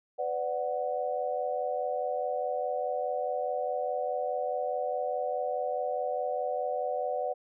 sine chord, B minor, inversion none, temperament equal with one note detuned, 502.5 / 587.3 / 740 Hz, B4 / D5 / F#5, +30 / 0 / 0 cents, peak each -33 dBFS, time 0.18-7.34 s, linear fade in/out 20 ms, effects none

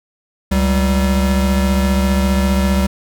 square tone pair together, 69.08 / 192.3 Hz, C#2 / G3, -5 / -33 cents, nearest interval octave + tritone, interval 1772 cents, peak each -16 dBFS, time 0.51-2.87 s, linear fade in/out 10 ms, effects none

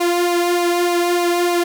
sawtooth tone with flanger, 349.2 Hz, F4, in tune, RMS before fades -17 dBFS, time 0-1.64 s, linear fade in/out 10 ms, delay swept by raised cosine 0.58 to 2.28 ms, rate 3.3 Hz, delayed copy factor -0.65, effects none

